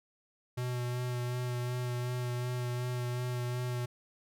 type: tone with vibrato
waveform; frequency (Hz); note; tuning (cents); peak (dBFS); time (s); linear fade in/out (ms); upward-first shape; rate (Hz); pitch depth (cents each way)
square; 123.47; B2; 0; -33; 0.57-3.86; 10; sine; 2.7; 17
effects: none